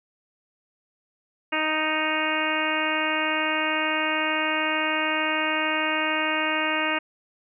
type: harmonic tone with a mistuned harmonic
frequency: 311.1 Hz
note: D#4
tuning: in tune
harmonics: 1 / 2 / 3 / 4 / 5 / 6 / 7 / 8 / 9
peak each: -31 / -31 / -31 / -31 / -31 / -31 / -31 / -31 / -31 dBFS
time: 1.52-6.99 s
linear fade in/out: 10 ms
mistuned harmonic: 7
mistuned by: +16 cents
effects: none